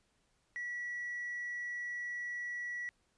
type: tone with hard clipping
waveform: triangle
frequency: 1940 Hz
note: B6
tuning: 31 cents flat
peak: -37 dBFS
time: 0.56-2.89 s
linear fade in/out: 0 ms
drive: 2 dB
effects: pink hiss -75 dBFS RMS until 3.17 s + resampled to 22050 Hz